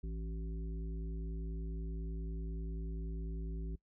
harmonic tone with a mistuned harmonic, 55.1 Hz, A1, 3 cents sharp, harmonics 1 / 3 / 5 / 7, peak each -38 / -46 / -53 / -53 dBFS, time 0.03-3.76 s, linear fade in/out 10 ms, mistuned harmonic 7, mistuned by -28 cents, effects noise-tail reverb RT60 0.1 s tail -22 dB re dry

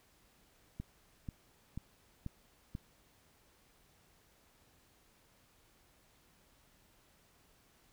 click train, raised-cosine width 5 ms, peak -28 dBFS, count 5, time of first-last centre 0.8-2.751 s, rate 2.05 Hz, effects pink hiss -68 dBFS RMS until 7.92 s

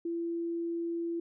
sine tone, 337.5 Hz, E4, 41 cents sharp, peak -31 dBFS, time 0.05-1.2 s, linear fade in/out 5 ms, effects none

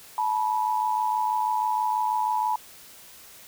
sine tone pair together, 866.8 / 973 Hz, A5 / B5, -26 / -26 cents, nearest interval major second, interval 200 cents, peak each -25 dBFS, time 0.18-2.56 s, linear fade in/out 2 ms, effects white hiss -48 dBFS RMS until 3.47 s

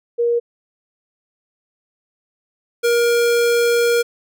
sine / square tone pair in turn, 472.7 / 472.7 Hz, A#4 / A#4, +24 / +24 cents, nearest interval unison, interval 0 cents, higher neither, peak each -14 dBFS, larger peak neither, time 0.18-0.4 / 2.83-4.03 s, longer second, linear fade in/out 20 ms, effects none

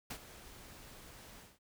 pink noise with ADSR envelope, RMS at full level -41 dBFS, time 0.1-1.59 s, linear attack 8 ms, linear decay 67 ms, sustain -13 dB, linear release 200 ms, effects none

